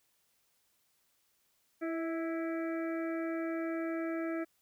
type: harmonic tone with a mistuned harmonic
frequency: 329.6 Hz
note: E4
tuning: in tune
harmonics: 1 / 2 / 4 / 5 / 6 / 7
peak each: -34 / -40 / -46 / -48 / -50 / -51 dBFS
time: 1.81-4.45 s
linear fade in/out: 20 ms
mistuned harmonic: 2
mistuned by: -27 cents
effects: white hiss -74 dBFS RMS until 4.61 s